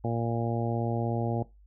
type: harmonic tone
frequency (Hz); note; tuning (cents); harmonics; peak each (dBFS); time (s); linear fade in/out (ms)
116.54; A#2; 0; 1 / 2 / 3 / 4 / 5 / 6 / 7; -30 / -33 / -35 / -36 / -37 / -38 / -38; 0.04-1.43; 5
effects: noise-tail reverb RT60 0.2 s tail -18 dB re dry + added 50 Hz sine -53 dBFS peak until 1.66 s